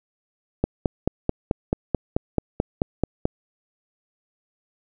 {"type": "click train", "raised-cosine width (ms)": 2, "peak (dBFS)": -6, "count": 13, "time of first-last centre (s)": [0.64, 3.254], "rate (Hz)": 4.59, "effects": []}